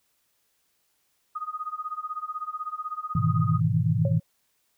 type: tone with tremolo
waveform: sine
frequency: 1244.5 Hz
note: D#6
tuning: in tune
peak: -27 dBFS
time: 1.35-3.6 s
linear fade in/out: 10 ms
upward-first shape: sine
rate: 16 Hz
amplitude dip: 90%
type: chord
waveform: sine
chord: E major seventh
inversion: first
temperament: equal with one note detuned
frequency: 103.83 / 123.47 / 155.56 / 163.58 Hz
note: G#2 / B2 / D#3 / E3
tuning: 0 / 0 / 0 / -13 cents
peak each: -26 dBFS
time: 3.15-4.2 s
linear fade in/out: 5 ms
type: tone with exponential decay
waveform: sine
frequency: 550 Hz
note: C#5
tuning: 14 cents flat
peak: -26 dBFS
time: 4.05-4.23 s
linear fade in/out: 2 ms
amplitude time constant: 39 ms
effects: white hiss -71 dBFS RMS until 4.77 s